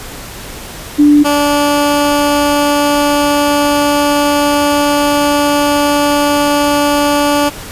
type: tone pair in turn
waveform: sine / 15% pulse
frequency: 293.7 / 290.2 Hz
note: D4 / D4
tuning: 0 / -21 cents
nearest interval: unison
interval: 21 cents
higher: first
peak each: -3 dBFS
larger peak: neither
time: 0.98-1.24 / 1.24-7.5 s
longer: second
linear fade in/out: 20 ms
effects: pink hiss -28 dBFS RMS until 7.71 s + resampled to 32000 Hz